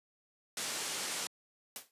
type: low-pass noise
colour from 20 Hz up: white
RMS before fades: -38 dBFS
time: 0.57-1.27 s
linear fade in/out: 2 ms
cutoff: 9400 Hz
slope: 24 dB/octave
type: noise with exponential decay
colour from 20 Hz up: white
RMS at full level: -38 dBFS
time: 1.76-1.91 s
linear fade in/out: 1 ms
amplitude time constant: 31 ms
effects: high-pass 200 Hz 12 dB/octave + resampled to 32000 Hz